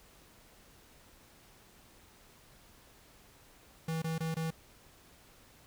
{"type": "tone bursts", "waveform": "square", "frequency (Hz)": 161.9, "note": "E3", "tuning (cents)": -31, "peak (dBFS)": -33, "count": 4, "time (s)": [3.88, 4.506], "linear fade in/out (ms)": 5, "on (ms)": 140, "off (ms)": 22, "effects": ["pink hiss -60 dBFS RMS until 5.66 s"]}